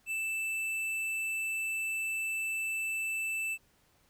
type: tone with tanh clipping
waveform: sine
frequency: 2646 Hz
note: E7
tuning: 6 cents sharp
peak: -33 dBFS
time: 0.06-3.58 s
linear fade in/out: 50 ms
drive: 11 dB
effects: pink hiss -68 dBFS RMS until 4.09 s